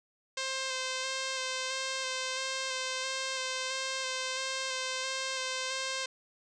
5% pulse tone with vibrato, 523.3 Hz, C5, in tune, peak -21 dBFS, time 0.37-6.06 s, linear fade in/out 5 ms, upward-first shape square, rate 1.5 Hz, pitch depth 14 cents each way, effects resampled to 22050 Hz

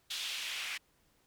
white noise with band-pass filter sweep, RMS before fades -39 dBFS, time 0.1-0.78 s, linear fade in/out 10 ms, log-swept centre 3500 to 2300 Hz, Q 2.1, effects pink hiss -71 dBFS RMS until 1.26 s

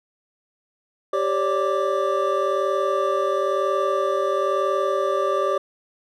triangle tone cluster, 390.9 / 547 / 588 / 1174 Hz, G4 / C#5 / D5 / D6, -5 / -23 / +2 / -1 cents, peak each -23 dBFS, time 1.13-5.58 s, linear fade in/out 5 ms, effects none

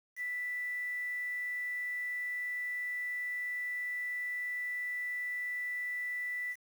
sine tone with quantisation, 1975.5 Hz, B6, in tune, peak -34 dBFS, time 0.16-6.56 s, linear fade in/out 50 ms, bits 9, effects none

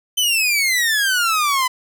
sawtooth exponential sweep, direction down, 3089 to 1000 Hz, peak -12 dBFS, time 0.17-1.68 s, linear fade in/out 10 ms, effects none

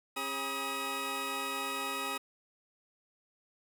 20% pulse tone cluster, 271.4 / 405 / 966 / 1264 Hz, C#4 / G#4 / B5 / D#6, -36 / -43 / -39 / +27 cents, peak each -38 / -38 / -36 / -31 dBFS, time 0.16-2.18 s, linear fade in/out 10 ms, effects none

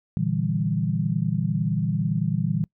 sine chord, E half-diminished seventh, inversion second, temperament equal, 116.54 / 146.83 / 164.81 / 196 Hz, Bb2 / D3 / E3 / G3, 0 / 0 / 0 / 0 cents, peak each -28 / -27 / -25 / -28 dBFS, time 0.17-2.64 s, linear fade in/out 0 ms, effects noise-tail reverb RT60 0.1 s tail -25 dB re dry

